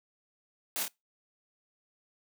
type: noise with echo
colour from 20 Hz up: white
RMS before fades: -34 dBFS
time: 0.76-0.83 s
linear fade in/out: 0 ms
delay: 25 ms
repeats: 2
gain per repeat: -3 dB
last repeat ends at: 0.88 s
effects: noise-tail reverb RT60 0.2 s tail -23 dB re dry + high-pass 200 Hz 12 dB/octave